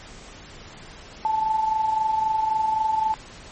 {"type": "tone with amplitude modulation", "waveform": "sine", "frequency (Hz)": 875, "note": "A5", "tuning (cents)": -10, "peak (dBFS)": -17, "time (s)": [1.25, 3.14], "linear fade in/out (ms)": 0, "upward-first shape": "sine", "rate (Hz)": 23.8, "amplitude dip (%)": 55, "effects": ["pink hiss -43 dBFS RMS until 3.51 s", "MP3 32 kbps"]}